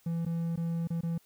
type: tone with dropouts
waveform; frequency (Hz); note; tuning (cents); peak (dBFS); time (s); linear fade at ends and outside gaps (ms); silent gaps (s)
triangle; 167.2; E3; +25; -27; 0.06-1.18; 5; 0.252-0.262 / 0.56-0.574 / 0.874-0.903 / 1.01-1.032
effects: white hiss -65 dBFS RMS until 1.25 s